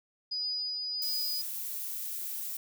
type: tone with tremolo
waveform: sine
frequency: 4947 Hz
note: D#8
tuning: 11 cents flat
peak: -30 dBFS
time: 0.31-1.42 s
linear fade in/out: 10 ms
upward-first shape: triangle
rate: 1.5 Hz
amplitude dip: 30%
type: noise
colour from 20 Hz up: violet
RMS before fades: -37 dBFS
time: 1.02-2.57 s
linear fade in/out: 2 ms
effects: none